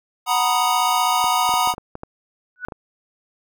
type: chord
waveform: square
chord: B major seventh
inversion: second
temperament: equal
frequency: 740 / 932.3 / 987.8 / 1244.5 Hz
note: F#5 / A#5 / B5 / D#6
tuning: 0 / 0 / 0 / 0 cents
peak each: -23 dBFS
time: 0.26-1.75 s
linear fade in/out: 50 ms
type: clicks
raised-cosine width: 1 ms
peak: -18 dBFS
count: 10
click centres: 1.242 / 1.492 / 1.539 / 1.674 / 1.739 / 1.781 / 1.954 / 2.034 / 2.685 / 2.722 s
type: tone with exponential growth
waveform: sine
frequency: 1480 Hz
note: F#6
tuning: in tune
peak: -22 dBFS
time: 2.56-2.65 s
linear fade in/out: 0 ms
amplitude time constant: 18 ms
effects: none